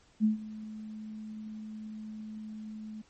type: tone with ADSR envelope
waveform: sine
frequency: 215.9 Hz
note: A3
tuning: 33 cents flat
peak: -20 dBFS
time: 0.2-3.02 s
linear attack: 42 ms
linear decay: 130 ms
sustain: -19 dB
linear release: 9 ms
effects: pink hiss -64 dBFS RMS until 3.09 s + MP3 32 kbps